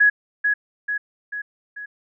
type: tone with echo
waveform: sine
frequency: 1675 Hz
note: G#6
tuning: 14 cents sharp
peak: -11 dBFS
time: 0-0.1 s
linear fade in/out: 10 ms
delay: 440 ms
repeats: 4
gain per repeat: -5 dB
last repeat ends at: 1.86 s
effects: none